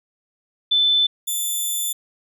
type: tone pair in turn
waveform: sine / 5% pulse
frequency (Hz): 3520 / 3520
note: A7 / A7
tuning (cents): 0 / 0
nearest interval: unison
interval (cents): 0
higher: neither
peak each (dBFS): -14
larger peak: neither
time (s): 0.71-1.07 / 1.27-1.93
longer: second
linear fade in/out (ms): 10
effects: none